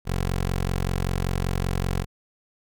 15% pulse tone, 45.2 Hz, F#1, 40 cents flat, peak -17 dBFS, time 0.05-2.06 s, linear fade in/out 50 ms, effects none

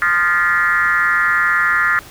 sine tone with frequency modulation, 1568 Hz, G6, in tune, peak -12 dBFS, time 0.02-1.99 s, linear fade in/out 0 ms, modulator 173 Hz, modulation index 2.1, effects pink hiss -39 dBFS RMS until 2.1 s

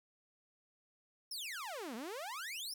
sawtooth exponential two-way sweep, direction down then up, 5610 to 211.4 to 5610 Hz, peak -38 dBFS, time 1.31-2.74 s, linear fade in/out 5 ms, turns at 1.95 s, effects none

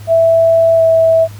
sine tone with pitch glide, 659.3 to 652.9 Hz, E5 to E5, 0 to -17 cents, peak -6 dBFS, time 0.07-1.28 s, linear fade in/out 50 ms, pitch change -17 cents, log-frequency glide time 0.76-0.82 s, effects added 103 Hz sine -28 dBFS peak until 1.39 s + pink hiss -40 dBFS RMS until 1.39 s

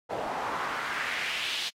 pink noise with band-pass filter sweep, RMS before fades -33 dBFS, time 0.09-1.7 s, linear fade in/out 20 ms, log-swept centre 650 to 3700 Hz, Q 2.3, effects AAC 48 kbps

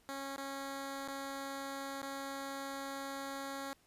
10% pulse tone with dropouts, 274.2 Hz, C#4, 19 cents flat, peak -32 dBFS, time 0.09-3.73 s, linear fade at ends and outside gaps 0 ms, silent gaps 0.361-0.38 / 1.078-1.084 / 2.019-2.028 s, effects pink hiss -69 dBFS RMS until 3.86 s + resampled to 32000 Hz

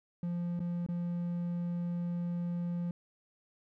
triangle tone with dropouts, 173.7 Hz, F3, 9 cents flat, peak -30 dBFS, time 0.23-2.91 s, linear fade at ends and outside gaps 2 ms, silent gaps 0.593-0.602 / 0.864-0.887 s, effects none

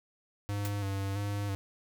square tone with vibrato, 99.9 Hz, G2, 33 cents sharp, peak -32 dBFS, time 0.49-1.55 s, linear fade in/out 0 ms, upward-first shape square, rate 1.5 Hz, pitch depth 33 cents each way
white noise with exponential decay, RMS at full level -36 dBFS, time 0.65-0.74 s, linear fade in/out 0 ms, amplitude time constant 18 ms
effects none

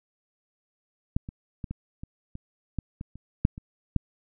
clicks, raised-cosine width 5 ms, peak -12 / -24 / -21 / -20 / -25 / -25 / -16 / -23 / -30 / -6 / -26 / -10 dBFS, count 12, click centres 1.165 / 1.289 / 1.642 / 1.71 / 2.035 / 2.354 / 2.787 / 3.011 / 3.156 / 3.451 / 3.579 / 3.963 s, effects none

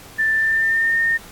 sine tone with pitch glide, 1770 to 1829.2 Hz, A6 to A#6, +10 to -33 cents, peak -15 dBFS, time 0.18-1.18 s, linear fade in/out 20 ms, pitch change +57 cents, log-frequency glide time 0.34-0.98 s, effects pink hiss -42 dBFS RMS until 1.31 s + AAC 64 kbps

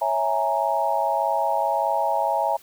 sine chord, A# half-diminished seventh, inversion first, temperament equal, 554.4 / 659.3 / 830.6 / 932.3 Hz, C#5 / E5 / G#5 / A#5, 0 / 0 / 0 / 0 cents, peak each -28 / -25 / -24 / -25 dBFS, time 0.01-2.57 s, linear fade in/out 10 ms, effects white hiss -51 dBFS RMS until 2.62 s

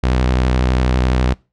sawtooth tone with vibrato, 63 Hz, B1, 35 cents sharp, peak -9 dBFS, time 0.03-1.34 s, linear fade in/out 10 ms, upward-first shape sine, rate 12 Hz, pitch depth 42 cents each way, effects noise-tail reverb RT60 0.3 s tail -25 dB re dry + low-pass 5000 Hz 12 dB/octave

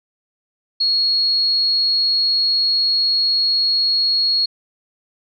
sine tone, 4316 Hz, C#8, 47 cents flat, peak -14 dBFS, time 0.8-4.46 s, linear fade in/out 10 ms, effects none

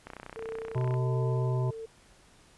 click train, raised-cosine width 0.5 ms, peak -26 dBFS, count 28, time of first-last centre 0.07-0.941 s, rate 31 Hz
sine tone with tremolo, 448.7 Hz, A4, 34 cents sharp, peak -34 dBFS, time 0.36-1.86 s, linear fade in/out 10 ms, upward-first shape triangle, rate 1.4 Hz, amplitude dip 65%
harmonic tone, 126.6 Hz, B2, 43 cents sharp, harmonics 1 / 3 / 5 / 7 / 8, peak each -26 / -36 / -40 / -43 / -44 dBFS, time 0.75-1.71 s, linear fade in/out 10 ms
effects pink hiss -59 dBFS RMS until 2.57 s + resampled to 24000 Hz

